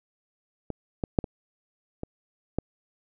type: clicks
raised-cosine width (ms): 2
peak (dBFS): -18 / -14 / -6 / -20 / -19 / -12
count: 6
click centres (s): 0.703 / 1.038 / 1.188 / 1.242 / 2.034 / 2.586
effects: none